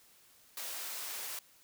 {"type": "high-pass noise", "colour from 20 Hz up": "white", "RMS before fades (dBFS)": -41, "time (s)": [0.57, 1.39], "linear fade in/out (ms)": 2, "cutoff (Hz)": 480, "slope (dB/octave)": 12, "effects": ["white hiss -63 dBFS RMS until 1.63 s"]}